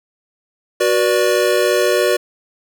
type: chord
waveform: square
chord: B minor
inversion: second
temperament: equal with one note detuned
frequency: 370 / 484 / 587.3 Hz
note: F#4 / B4 / D5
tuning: 0 / -35 / 0 cents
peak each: -18 dBFS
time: 0.8-2.17 s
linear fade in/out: 10 ms
effects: none